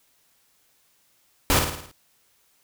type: noise with echo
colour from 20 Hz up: pink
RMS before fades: -19 dBFS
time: 1.5-1.59 s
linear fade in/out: 0 ms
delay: 54 ms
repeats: 6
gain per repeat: -5 dB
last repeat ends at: 1.914 s
effects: white hiss -64 dBFS RMS until 2.63 s